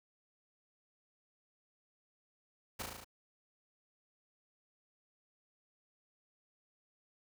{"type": "noise with echo", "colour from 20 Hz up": "pink", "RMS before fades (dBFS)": -40, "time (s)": [2.79, 2.83], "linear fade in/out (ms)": 10, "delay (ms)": 36, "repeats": 6, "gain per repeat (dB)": -2, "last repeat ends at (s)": 3.046, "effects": []}